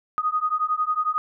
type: beating tone pair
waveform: sine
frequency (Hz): 1239 / 1250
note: D#6 / D#6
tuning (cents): -8 / +8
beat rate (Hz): 11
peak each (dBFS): -24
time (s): 0.18-1.18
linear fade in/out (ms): 0
effects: none